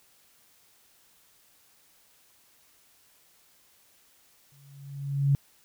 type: tone with exponential growth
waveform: sine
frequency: 139.8 Hz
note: C#3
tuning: 15 cents sharp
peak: -17 dBFS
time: 4.52-5.35 s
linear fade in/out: 0 ms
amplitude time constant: 180 ms
effects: white hiss -62 dBFS RMS until 5.64 s